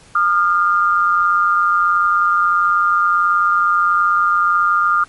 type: tone pair together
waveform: sine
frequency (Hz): 1215.4 / 1396.9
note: D#6 / F6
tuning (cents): -41 / 0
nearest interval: major second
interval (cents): 241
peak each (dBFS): -13 / -16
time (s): 0.15-5.04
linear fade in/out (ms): 5
effects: pink hiss -46 dBFS RMS until 5.08 s + MP3 48 kbps